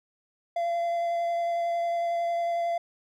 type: tone with vibrato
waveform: triangle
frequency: 684 Hz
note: F5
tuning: 36 cents flat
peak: -23 dBFS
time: 0.56-2.78 s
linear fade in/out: 5 ms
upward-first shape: triangle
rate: 11 Hz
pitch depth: 12 cents each way
effects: none